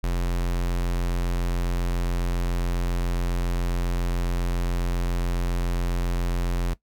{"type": "tone", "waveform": "square", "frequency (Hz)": 43.65, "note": "F1", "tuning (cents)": 0, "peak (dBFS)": -23, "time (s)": [0.03, 6.74], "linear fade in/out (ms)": 10, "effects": ["noise-tail reverb RT60 0.1 s tail -18 dB re dry"]}